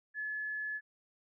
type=tone; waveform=sine; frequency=1714 Hz; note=A6; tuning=46 cents flat; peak=-35 dBFS; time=0.14-0.81 s; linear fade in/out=50 ms; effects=none